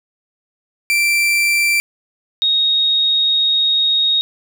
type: tone pair in turn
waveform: 40% pulse / sine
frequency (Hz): 2349 / 3746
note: D7 / A#7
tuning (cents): 0 / +8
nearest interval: minor sixth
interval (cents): 808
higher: second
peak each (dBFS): -12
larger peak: neither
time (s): 0.9-1.8 / 2.42-4.21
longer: second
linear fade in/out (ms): 0
effects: none